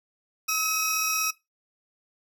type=tone cluster; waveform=sawtooth; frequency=1289 / 2542 / 5670 Hz; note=E6 / D#7 / F8; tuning=-39 / +36 / +25 cents; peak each=-26 dBFS; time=0.48-1.31 s; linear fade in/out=10 ms; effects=noise-tail reverb RT60 0.2 s tail -19 dB re dry